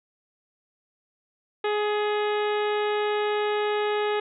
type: harmonic tone with a mistuned harmonic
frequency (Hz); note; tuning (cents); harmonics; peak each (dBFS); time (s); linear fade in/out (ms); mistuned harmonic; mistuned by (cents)
418.4; G#4; +13; 1 / 2 / 3 / 4 / 5 / 6 / 7 / 8 / 9; -24 / -30 / -34 / -36 / -38 / -40 / -41 / -42 / -43; 1.64-4.2; 5; 4; +18
effects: none